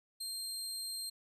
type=tone; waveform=25% pulse; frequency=4186 Hz; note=C8; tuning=in tune; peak=-34 dBFS; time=0.2-1.1 s; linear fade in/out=10 ms; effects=none